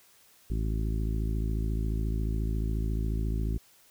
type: harmonic tone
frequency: 54.2 Hz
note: A1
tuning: 25 cents flat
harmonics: 1 / 2 / 3 / 4 / 5 / 6 / 7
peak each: -28 / -34 / -38 / -40 / -42 / -44 / -45 dBFS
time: 0.5-3.58 s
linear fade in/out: 5 ms
effects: white hiss -60 dBFS RMS until 3.9 s